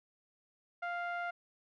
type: tone with low-pass filter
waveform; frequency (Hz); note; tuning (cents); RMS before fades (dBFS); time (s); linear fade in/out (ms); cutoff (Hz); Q
sawtooth; 698.5; F5; 0; -38; 0.82-1.31; 10; 1700; 2.2
effects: none